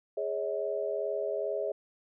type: chord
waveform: sine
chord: Ab suspended fourth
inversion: none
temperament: equal with one note detuned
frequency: 415.3 / 554.4 / 636.8 Hz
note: Ab4 / Db5 / Eb5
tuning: 0 / 0 / +40 cents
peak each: -34 dBFS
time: 0.17-1.72 s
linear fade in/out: 5 ms
effects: none